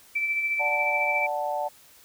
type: tone with tremolo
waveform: sine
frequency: 2328 Hz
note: D7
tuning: 16 cents flat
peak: -22 dBFS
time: 0.15-1.27 s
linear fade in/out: 10 ms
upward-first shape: sine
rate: 14 Hz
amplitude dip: 40%
type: chord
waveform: sine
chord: D major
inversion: none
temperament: equal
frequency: 587.3 / 740 / 880 Hz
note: D5 / F#5 / A5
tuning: 0 / 0 / 0 cents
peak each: -30 dBFS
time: 0.59-1.69 s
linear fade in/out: 20 ms
effects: white hiss -54 dBFS RMS until 2.04 s